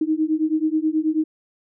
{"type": "beating tone pair", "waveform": "sine", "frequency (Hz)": [308.5, 317.8], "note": ["D#4", "D#4"], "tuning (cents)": [-15, 37], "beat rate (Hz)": 9.3, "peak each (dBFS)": -21, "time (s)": [0.01, 1.24], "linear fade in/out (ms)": 5, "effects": []}